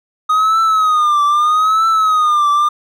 triangle tone with vibrato, 1244.5 Hz, D#6, in tune, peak -8 dBFS, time 0.29-2.69 s, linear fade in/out 10 ms, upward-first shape triangle, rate 0.79 Hz, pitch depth 120 cents each way, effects none

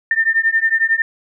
sine beating tone pair, 1799 / 1810 Hz, A6 / A6, +38 / +48 cents, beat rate 11 Hz, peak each -16 dBFS, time 0.11-1.02 s, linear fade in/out 2 ms, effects none

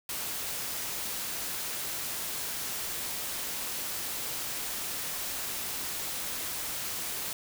white noise, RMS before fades -35 dBFS, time 0.09-7.33 s, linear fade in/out 2 ms, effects none

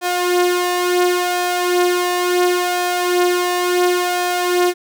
sawtooth tone with flanger, 357 Hz, F4, 38 cents sharp, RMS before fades -17 dBFS, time 0.01-4.74 s, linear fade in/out 50 ms, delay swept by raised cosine 1.2 to 3.9 ms, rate 0.71 Hz, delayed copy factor +0.55, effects none

